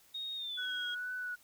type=tone with pitch glide; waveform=sine; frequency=3729 to 3284 Hz; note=A#7 to G#7; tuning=0 to -20 cents; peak=-37 dBFS; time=0.14-0.95 s; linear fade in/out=10 ms; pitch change=-220 cents; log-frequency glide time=0.36-0.69 s
type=tone with vibrato; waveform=sine; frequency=1480 Hz; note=F#6; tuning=in tune; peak=-36 dBFS; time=0.57-1.36 s; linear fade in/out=20 ms; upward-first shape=triangle; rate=2.2 Hz; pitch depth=26 cents each way
effects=tanh soft clip ceiling -27 dBFS + white hiss -64 dBFS RMS until 1.43 s